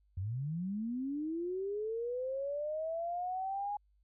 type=linear sweep; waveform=sine; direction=up; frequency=85.8 to 830.6 Hz; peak=-34 dBFS; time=0.17-3.77 s; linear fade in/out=5 ms; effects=added 50 Hz sine -67 dBFS peak until 4.03 s